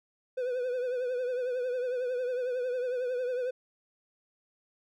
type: tone with vibrato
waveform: triangle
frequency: 500 Hz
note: B4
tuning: 21 cents sharp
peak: -27 dBFS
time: 0.37-3.51 s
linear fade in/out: 10 ms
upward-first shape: triangle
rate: 11 Hz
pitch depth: 70 cents each way
effects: none